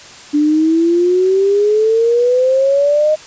sine exponential sweep, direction up, 292.1 to 622.3 Hz, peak -9 dBFS, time 0.33-3.16 s, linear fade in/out 20 ms, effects white hiss -36 dBFS RMS until 3.26 s + resampled to 16000 Hz

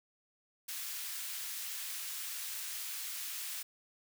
white high-pass noise, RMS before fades -41 dBFS, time 0.68-3.63 s, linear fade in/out 10 ms, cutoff 1600 Hz, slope 12 dB/octave, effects none

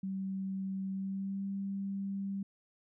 sine tone with pitch glide, 192.1 to 196.59 Hz, G3 to G3, -35 to +5 cents, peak -34 dBFS, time 0.03-2.43 s, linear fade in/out 5 ms, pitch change +40 cents, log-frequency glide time 0.93-1.45 s, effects none

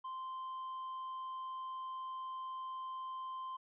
triangle tone, 1042 Hz, C6, 7 cents flat, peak -39 dBFS, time 0.04-3.57 s, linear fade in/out 10 ms, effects resampled to 8000 Hz

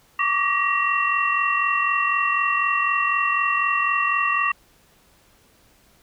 sine tone cluster, 1132 / 1176 / 1898 / 2729 Hz, C#6 / D6 / A#6 / F7, +36 / +2 / +31 / -41 cents, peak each -24 dBFS, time 0.19-4.52 s, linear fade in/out 5 ms, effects pink hiss -57 dBFS RMS until 6.02 s

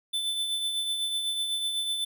square tone with tremolo, 3520 Hz, A7, in tune, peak -26 dBFS, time 0.13-2.05 s, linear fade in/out 10 ms, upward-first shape triangle, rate 8 Hz, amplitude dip 45%, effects none

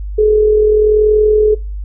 sine tone with amplitude modulation, 425.9 Hz, G#4, 44 cents sharp, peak -5 dBFS, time 0.18-1.55 s, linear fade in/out 10 ms, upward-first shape sine, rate 40.9 Hz, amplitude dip 40%, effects noise-tail reverb RT60 0.4 s tail -26 dB re dry + added 50 Hz sine -20 dBFS peak until 1.84 s

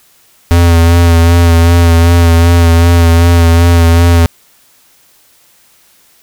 square tone with vibrato, 84.7 Hz, E2, 48 cents sharp, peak -4 dBFS, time 0.51-4.26 s, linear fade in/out 0 ms, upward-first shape sine, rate 2.6 Hz, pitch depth 28 cents each way, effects white hiss -47 dBFS RMS until 6.22 s

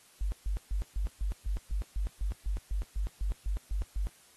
sine tone bursts, 49 Hz, G1, in tune, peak -28 dBFS, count 16, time 0.21-4.07 s, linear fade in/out 0 ms, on 110 ms, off 140 ms, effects white hiss -60 dBFS RMS until 4.36 s + AAC 32 kbps

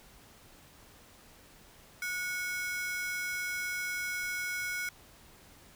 45% pulse ring-modulated tone, 1832 Hz, A#6, 31 cents flat, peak -30 dBFS, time 2.02-4.89 s, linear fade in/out 2 ms, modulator 376 Hz, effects pink hiss -57 dBFS RMS until 5.75 s

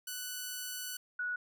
5% pulse / sine tone pair in turn, 1486 / 1466.4 Hz, F#6 / F#6, +7 / -16 cents, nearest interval unison, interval 23 cents, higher first, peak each -27 / -33 dBFS, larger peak first, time 0.07-0.97 / 1.19-1.36 s, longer first, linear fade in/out 5 ms, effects none

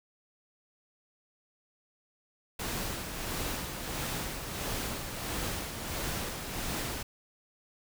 pink noise with tremolo, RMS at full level -34 dBFS, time 2.59-7.03 s, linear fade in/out 5 ms, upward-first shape sine, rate 1.5 Hz, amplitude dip 45%, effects none

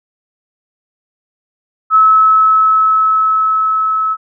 sine tone with level ramp, 1296 Hz, E6, 30 cents flat, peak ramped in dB -4 to -12 dBFS, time 1.9-4.17 s, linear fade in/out 50 ms, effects none

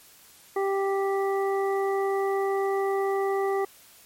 harmonic tone, 392 Hz, G4, in tune, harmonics 1 / 2 / 3 / 5, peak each -24 / -30 / -34 / -38 dBFS, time 0.56-3.65 s, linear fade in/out 5 ms, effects white hiss -53 dBFS RMS until 4.05 s + MP3 64 kbps

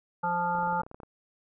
harmonic tone, 174.61 Hz, F3, in tune, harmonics 1 / 3 / 5 / 7 / 8, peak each -36 / -37 / -27 / -36 / -35 dBFS, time 0.23-0.82 s, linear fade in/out 10 ms
clicks, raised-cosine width 1 ms, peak -30 dBFS, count 12, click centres 0.551 / 0.586 / 0.631 / 0.674 / 0.729 / 0.796 / 0.834 / 0.865 / 0.914 / 0.945 / 1.002 / 1.033 s
effects none

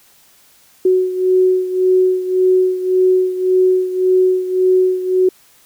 sine beating tone pair, 370 / 371.8 Hz, F#4 / F#4, 0 / +8 cents, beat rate 1.8 Hz, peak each -12 / -17 dBFS, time 0.85-5.29 s, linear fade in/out 5 ms, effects white hiss -50 dBFS RMS until 5.65 s

